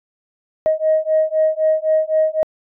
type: beating tone pair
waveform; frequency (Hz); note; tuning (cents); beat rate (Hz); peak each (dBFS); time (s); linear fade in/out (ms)
sine; 626 / 629.9; D#5 / D#5; +10 / +21; 3.9; -16; 0.66-2.43; 0
effects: tanh soft clip ceiling -7 dBFS